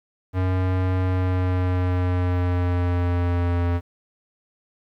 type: tone with pitch glide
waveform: square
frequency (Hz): 92.5 to 86.81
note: F#2 to F2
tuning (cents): 0 to -10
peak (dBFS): -20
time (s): 0.33-3.81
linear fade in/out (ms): 50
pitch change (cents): -110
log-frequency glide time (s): 1.03-3.67
effects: low-pass 2000 Hz 12 dB/octave + 9-bit